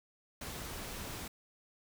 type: noise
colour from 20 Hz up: pink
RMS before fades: -43 dBFS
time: 0.41-1.28 s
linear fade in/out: 5 ms
effects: none